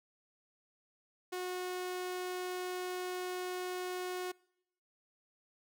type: tone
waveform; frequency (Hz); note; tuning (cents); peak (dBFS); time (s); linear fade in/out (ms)
sawtooth; 364.1; F#4; -28; -33; 1.32-4.32; 10
effects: noise-tail reverb RT60 0.8 s tail -25 dB re dry